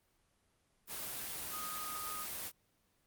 sine tone in noise, 1244.5 Hz, D#6, in tune, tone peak -43 dBFS, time 1.5-2.27 s, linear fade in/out 50 ms, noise white, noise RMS -42 dBFS, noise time 0.87-2.52 s, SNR -4 dB, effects pink hiss -75 dBFS RMS until 3.06 s + Opus 24 kbps

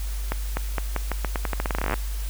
accelerating click train, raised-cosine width 0.5 ms, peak -10 dBFS, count 23, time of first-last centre 0.32-1.94 s, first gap 250 ms, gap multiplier 0.85, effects added 50 Hz sine -26 dBFS peak until 2.29 s + white hiss -41 dBFS RMS until 2.29 s

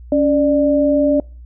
sine tone pair together, 280.1 / 593 Hz, C#4 / D5, +18 / +17 cents, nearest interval octave + minor second, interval 1299 cents, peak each -14 dBFS, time 0.12-1.2 s, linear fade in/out 2 ms, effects noise-tail reverb RT60 0.4 s tail -26 dB re dry + added 60 Hz sine -34 dBFS peak until 1.45 s

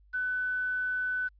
sine tone with quantisation, 1500 Hz, F#6, 23 cents sharp, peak -28 dBFS, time 0.13-1.29 s, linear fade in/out 20 ms, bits 9, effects added 50 Hz sine -57 dBFS peak until 1.39 s + resampled to 11025 Hz

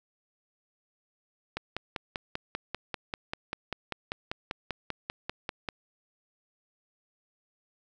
click train, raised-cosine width 0.3 ms, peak -16 dBFS, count 22, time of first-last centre 1.57-5.688 s, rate 5.1 Hz, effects none

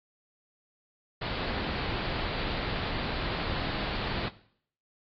pink low-pass noise, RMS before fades -33 dBFS, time 1.21-4.29 s, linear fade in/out 10 ms, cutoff 4700 Hz, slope 96 dB/octave, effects noise-tail reverb RT60 0.6 s tail -17 dB re dry + AAC 32 kbps

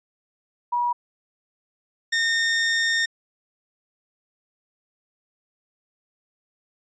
sine / sawtooth tone pair in turn, 965 / 1829.6 Hz, B5 / A#6, -40 / -33 cents, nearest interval major seventh, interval 1107 cents, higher second, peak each -20 / -16 dBFS, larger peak second, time 0.72-0.93 / 2.12-3.06 s, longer second, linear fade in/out 10 ms, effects resampled to 16000 Hz

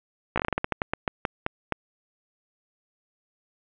slowing click train, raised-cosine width 0.5 ms, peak -9 dBFS, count 16, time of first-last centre 0.36-1.723 s, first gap 16 ms, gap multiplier 1.22, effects resampled to 8000 Hz + 7-bit

